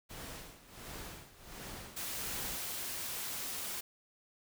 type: noise with tremolo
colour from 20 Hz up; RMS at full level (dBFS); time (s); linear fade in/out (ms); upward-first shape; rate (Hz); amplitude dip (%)
pink; -45; 0.09-2.58; 20; sine; 1.4; 80
type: noise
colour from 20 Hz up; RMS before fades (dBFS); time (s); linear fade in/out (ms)
white; -40; 1.96-3.81; 10
effects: none